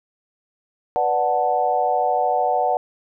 sine chord, B minor seventh, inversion none, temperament equal, 493.9 / 587.3 / 740 / 880 Hz, B4 / D5 / F#5 / A5, 0 / 0 / 0 / 0 cents, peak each -25 / -24 / -19 / -25 dBFS, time 0.96-2.77 s, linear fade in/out 0 ms, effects none

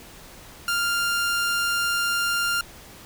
sawtooth tone, 1396.9 Hz, F6, in tune, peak -18 dBFS, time 0.68-2.61 s, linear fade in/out 2 ms, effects pink hiss -45 dBFS RMS until 3.05 s

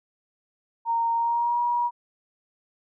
sine tone with pitch glide, 925 to 958.7 Hz, A#5 to A#5, -14 to +48 cents, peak -21 dBFS, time 0.85-1.91 s, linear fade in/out 50 ms, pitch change +62 cents, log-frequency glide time 1.14-1.6 s, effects none

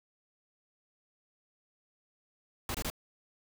pink noise bursts, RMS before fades -35 dBFS, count 3, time 2.69-2.901 s, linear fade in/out 2 ms, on 55 ms, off 23 ms, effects none

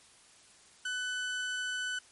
30% pulse tone, 1500 Hz, F#6, 23 cents sharp, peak -30 dBFS, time 0.85-1.99 s, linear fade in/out 5 ms, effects white hiss -59 dBFS RMS until 2.11 s + MP3 48 kbps

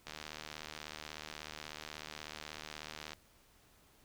click train, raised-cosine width 0.2 ms, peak -26 dBFS, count 235, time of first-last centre 0.07-3.133 s, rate 76.4 Hz, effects pink hiss -66 dBFS RMS until 4.04 s

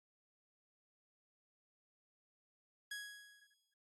sawtooth tone with exponential decay, 1664 Hz, G#6, 3 cents sharp, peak -38 dBFS, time 2.91-3.74 s, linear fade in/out 5 ms, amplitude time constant 180 ms, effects AAC 32 kbps

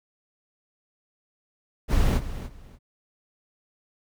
brown noise with echo, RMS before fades -20 dBFS, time 1.88-2.21 s, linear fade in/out 50 ms, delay 290 ms, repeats 2, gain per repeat -13 dB, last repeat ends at 2.79 s, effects none

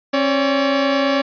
sawtooth tone pair together, 270.6 / 570.6 Hz, C#4 / C#5, -42 / +50 cents, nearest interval octave + minor second, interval 1292 cents, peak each -14 dBFS, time 0.13-1.22 s, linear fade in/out 10 ms, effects resampled to 11025 Hz

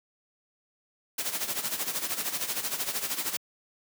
white noise with tremolo, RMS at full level -29 dBFS, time 1.18-3.37 s, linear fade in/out 5 ms, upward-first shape sine, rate 13 Hz, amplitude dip 70%, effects high-pass 150 Hz 12 dB/octave

